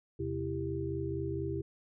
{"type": "tone cluster", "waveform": "sine", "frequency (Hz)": [82.3, 131.9, 330.8, 395.1], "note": ["E2", "C3", "E4", "G4"], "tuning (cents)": [-2, 14, 6, 14], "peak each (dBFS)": [-40, -38, -38, -37], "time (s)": [0.19, 1.62], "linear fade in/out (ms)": 10, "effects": []}